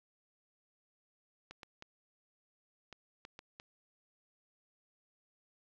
clicks, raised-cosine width 0.2 ms, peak -30 dBFS, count 7, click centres 1.51 / 1.632 / 1.824 / 2.927 / 3.251 / 3.391 / 3.599 s, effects low-pass 5000 Hz 12 dB/octave + 11-bit

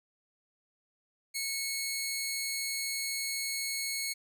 15% pulse tone pair together, 2200 / 4156 Hz, C#7 / C8, -14 / -12 cents, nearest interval major seventh, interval 1102 cents, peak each -27 / -33 dBFS, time 1.34-4.14 s, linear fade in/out 20 ms, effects none

